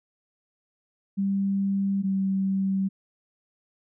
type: tone pair in turn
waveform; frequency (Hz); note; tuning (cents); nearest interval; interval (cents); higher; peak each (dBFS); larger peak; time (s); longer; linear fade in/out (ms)
sine; 196.6 / 193; G3 / G3; +5 / -27; unison; 32; first; -22; neither; 1.17-2.03 / 2.03-2.89; neither; 20
effects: none